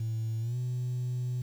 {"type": "tone with pitch glide", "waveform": "sine", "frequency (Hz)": [112.2, 124.49], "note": ["A2", "B2"], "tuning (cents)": [34, 14], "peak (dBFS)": -28, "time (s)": [0, 1.42], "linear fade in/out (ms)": 5, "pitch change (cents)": 180, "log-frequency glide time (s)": [0.4, 0.57], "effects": ["tanh soft clip ceiling -26 dBFS", "9-bit"]}